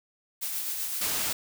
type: noise with tremolo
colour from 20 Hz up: blue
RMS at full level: -31 dBFS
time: 0.41-1.07 s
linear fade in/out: 20 ms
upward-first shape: sine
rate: 7.8 Hz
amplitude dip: 30%
type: noise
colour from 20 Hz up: white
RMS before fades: -29 dBFS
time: 1.01-1.33 s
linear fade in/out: 5 ms
effects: none